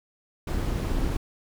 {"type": "noise with amplitude modulation", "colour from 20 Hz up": "brown", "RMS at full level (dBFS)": -24, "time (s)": [0.47, 1.17], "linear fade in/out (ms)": 5, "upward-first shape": "sine", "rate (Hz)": 298, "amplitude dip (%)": 55, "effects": []}